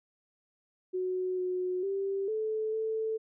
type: tone with pitch steps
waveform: sine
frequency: 368.7 / 365.2 / 391.8 / 435.6 / 441.1 Hz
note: F#4 / F#4 / G4 / A4 / A4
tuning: -6 / -23 / -1 / -17 / +4 cents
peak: -29 dBFS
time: 0.93-3.18 s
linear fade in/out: 20 ms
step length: 450 ms
effects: none